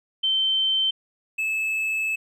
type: tone pair in turn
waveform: sine / triangle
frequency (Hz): 3100 / 2607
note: G7 / E7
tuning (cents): -20 / -20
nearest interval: minor third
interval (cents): 300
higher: first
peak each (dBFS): -19 / -21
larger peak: first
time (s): 0.23-0.91 / 1.38-2.16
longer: second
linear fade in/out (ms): 10
effects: none